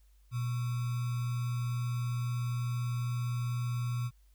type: tone with sample-and-hold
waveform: sine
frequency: 121.1 Hz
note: B2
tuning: 34 cents flat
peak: -30 dBFS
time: 0.31-4.11 s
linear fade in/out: 50 ms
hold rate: 1225 Hz
effects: added 50 Hz sine -59 dBFS peak until 4.34 s + white hiss -74 dBFS RMS until 4.34 s